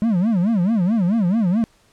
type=tone with vibrato; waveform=triangle; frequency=200.6 Hz; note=G3; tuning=40 cents sharp; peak=-13 dBFS; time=0.02-1.64 s; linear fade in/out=0 ms; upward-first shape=sine; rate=4.6 Hz; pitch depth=270 cents each way; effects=pink hiss -57 dBFS RMS until 1.92 s + low-pass 10000 Hz 12 dB/octave